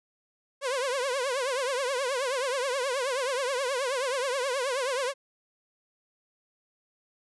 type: tone with vibrato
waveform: sawtooth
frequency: 523.3 Hz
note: C5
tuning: in tune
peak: -23 dBFS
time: 0.61-5.14 s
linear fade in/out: 50 ms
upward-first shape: triangle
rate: 9.4 Hz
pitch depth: 170 cents each way
effects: resampled to 24000 Hz